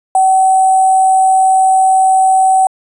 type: tone with sample-and-hold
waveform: sine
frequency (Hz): 759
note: F#5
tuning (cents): +44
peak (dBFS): -6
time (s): 0.15-2.67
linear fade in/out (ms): 2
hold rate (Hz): 8820
effects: resampled to 24000 Hz